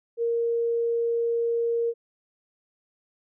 sine tone, 466.2 Hz, A#4, in tune, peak -22 dBFS, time 0.17-1.94 s, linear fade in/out 50 ms, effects none

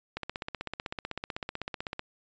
click train, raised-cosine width 0.3 ms, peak -18 dBFS, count 30, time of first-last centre 0.17-1.994 s, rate 15.9 Hz, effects resampled to 16000 Hz

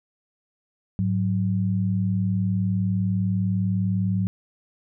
sine tone pair together, 105.06 / 185 Hz, G#2 / F#3, +20 / 0 cents, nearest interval minor seventh, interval 980 cents, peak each -23 dBFS, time 0.99-4.27 s, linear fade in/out 0 ms, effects none

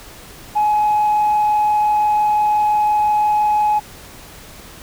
sine tone with frequency modulation, 843 Hz, G#5, 26 cents sharp, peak -11 dBFS, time 0.55-3.8 s, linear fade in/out 20 ms, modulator 25.8 Hz, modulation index 0.22, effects tanh soft clip ceiling -10 dBFS + pink hiss -39 dBFS RMS until 4.82 s

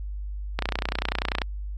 click train, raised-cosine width 0.3 ms, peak -9 dBFS, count 26, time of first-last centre 0.59-1.418 s, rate 30.2 Hz, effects added 50 Hz sine -30 dBFS peak until 1.77 s + AAC 48 kbps

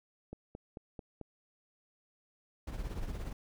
click train, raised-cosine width 2 ms, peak -30 dBFS, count 5, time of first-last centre 0.33-1.213 s, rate 4.53 Hz
brown noise with tremolo, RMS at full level -36 dBFS, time 2.67-3.33 s, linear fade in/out 5 ms, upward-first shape triangle, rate 17 Hz, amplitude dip 65%
effects none

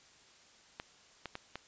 clicks, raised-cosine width 0.3 ms, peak -24 dBFS, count 4, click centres 0.799 / 1.257 / 1.354 / 1.556 s, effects white hiss -61 dBFS RMS until 1.67 s + resampled to 16000 Hz

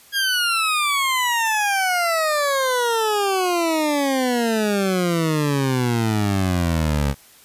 20% pulse exponential sweep, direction down, 1641 to 68.3 Hz, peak -13 dBFS, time 0.12-7.15 s, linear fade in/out 50 ms, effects white hiss -49 dBFS RMS until 7.44 s + resampled to 32000 Hz

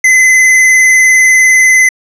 square tone with vibrato, 2037 Hz, C7, 47 cents flat, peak -4 dBFS, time 0.04-1.89 s, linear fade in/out 5 ms, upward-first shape sine, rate 20 Hz, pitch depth 29 cents each way, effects low-pass 10000 Hz 12 dB/octave

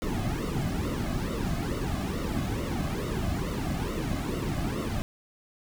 brown noise with flanger, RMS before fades -30 dBFS, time 0.02-5.02 s, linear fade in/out 0 ms, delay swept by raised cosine 1.2 to 2.19 ms, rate 2.3 Hz, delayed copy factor -0.8, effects none

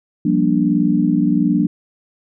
sine chord, G minor seventh, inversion third, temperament equal with one note detuned, 174.61 / 196 / 235.9 / 293.7 Hz, F3 / G3 / Bb3 / D4, 0 / 0 / +21 / 0 cents, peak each -19 / -19 / -18 / -17 dBFS, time 0.25-1.67 s, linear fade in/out 5 ms, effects none

